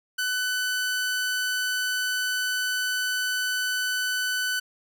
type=tone; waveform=sawtooth; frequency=1500 Hz; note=F#6; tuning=23 cents sharp; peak=-21 dBFS; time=0.18-4.6 s; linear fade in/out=10 ms; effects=none